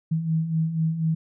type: beating tone pair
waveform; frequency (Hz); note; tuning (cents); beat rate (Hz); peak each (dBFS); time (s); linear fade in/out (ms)
sine; 157.9 / 162; D#3 / E3; +26 / -30; 4.1; -29 / -22; 0.11-1.15; 10
effects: none